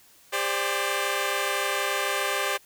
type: chord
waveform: 10% pulse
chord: G suspended fourth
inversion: none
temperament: equal with one note detuned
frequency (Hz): 400.5 / 523.3 / 587.3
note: G4 / C5 / D5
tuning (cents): +37 / 0 / 0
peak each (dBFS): -21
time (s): 0.32-2.58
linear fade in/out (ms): 20
effects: white hiss -56 dBFS RMS until 2.65 s